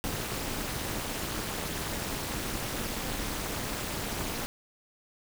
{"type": "noise with amplitude modulation", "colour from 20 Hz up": "pink", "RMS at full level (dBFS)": -30, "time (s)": [0.04, 4.46], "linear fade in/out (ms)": 0, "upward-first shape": "sine", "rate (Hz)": 253, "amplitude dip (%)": 95, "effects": []}